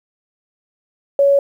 sine tone, 560 Hz, C#5, 18 cents sharp, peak -9 dBFS, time 1.19-1.39 s, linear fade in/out 2 ms, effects 8-bit

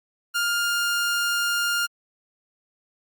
sawtooth tone, 1407 Hz, F6, 12 cents sharp, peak -18 dBFS, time 0.34-1.87 s, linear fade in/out 20 ms, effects Opus 48 kbps

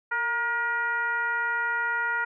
sine tone with frequency modulation, 1425 Hz, F6, 34 cents sharp, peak -24 dBFS, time 0.11-2.25 s, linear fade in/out 10 ms, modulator 484 Hz, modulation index 0.97, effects none

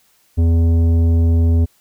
sine tone with tanh clipping, 83.2 Hz, E2, 17 cents sharp, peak -12 dBFS, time 0.37-1.66 s, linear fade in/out 20 ms, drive 11 dB, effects white hiss -57 dBFS RMS until 1.8 s

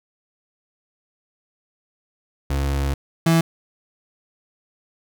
35% pulse tone pair in turn, 69.3 / 164.82 Hz, C#2 / E3, 0 / 0 cents, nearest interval octave + minor third, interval 1500 cents, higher second, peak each -18 / -12 dBFS, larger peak second, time 2.5-2.94 / 3.26-3.41 s, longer first, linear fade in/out 5 ms, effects none

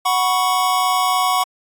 square chord, F# suspended fourth, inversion none, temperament just, 740 / 986.7 / 1110 Hz, F#5 / B5 / C#6, 0 / -2 / +2 cents, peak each -20 / -23 / -19 dBFS, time 0.05-1.44 s, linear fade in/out 10 ms, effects AAC 64 kbps

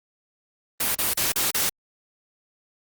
white noise bursts, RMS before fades -23 dBFS, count 5, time 0.8-1.694 s, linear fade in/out 5 ms, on 150 ms, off 36 ms, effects Opus 32 kbps

